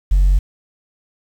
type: tone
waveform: sine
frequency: 46.25 Hz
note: F#1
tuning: in tune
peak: -7 dBFS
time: 0.11-0.39 s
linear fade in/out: 10 ms
effects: tanh soft clip ceiling -8 dBFS + 7-bit